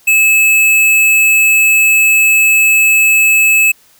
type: tone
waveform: square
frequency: 2600 Hz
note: E7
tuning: 24 cents flat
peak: -7 dBFS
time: 0.07-3.72 s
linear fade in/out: 10 ms
effects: white hiss -48 dBFS RMS until 3.99 s